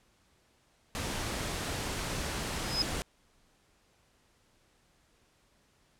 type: noise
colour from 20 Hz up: pink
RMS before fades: -35 dBFS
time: 0.95-3.02 s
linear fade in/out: 0 ms
type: tone with exponential growth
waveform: sine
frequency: 5070 Hz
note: D#8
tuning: 32 cents sharp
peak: -23 dBFS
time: 2.57-2.82 s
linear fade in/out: 2 ms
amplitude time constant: 53 ms
effects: pink hiss -68 dBFS RMS until 5.99 s + low-pass 10000 Hz 12 dB/octave